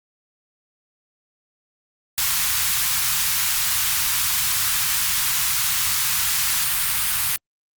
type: band-stop noise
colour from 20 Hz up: white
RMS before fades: -21 dBFS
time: 2.18-7.36 s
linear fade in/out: 0 ms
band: 150 to 970 Hz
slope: 24 dB/octave
effects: Opus 48 kbps